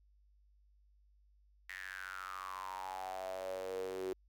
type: tone with high-pass filter sweep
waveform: sawtooth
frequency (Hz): 94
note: F#2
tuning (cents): +28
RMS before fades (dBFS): -43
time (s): 1.69-4.13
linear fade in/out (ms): 0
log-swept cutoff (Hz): 1900 to 370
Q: 8.7
effects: added 50 Hz sine -65 dBFS peak until 4.28 s